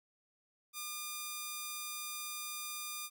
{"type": "tone", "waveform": "5% pulse", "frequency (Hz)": 1206, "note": "D6", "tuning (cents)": 46, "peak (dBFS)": -28, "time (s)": [0.73, 3.1], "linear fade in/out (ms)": 50, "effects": []}